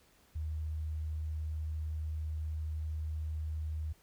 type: tone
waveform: sine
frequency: 77.78 Hz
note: D#2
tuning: in tune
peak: -34 dBFS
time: 0.35-3.93 s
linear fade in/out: 10 ms
effects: pink hiss -66 dBFS RMS until 4.02 s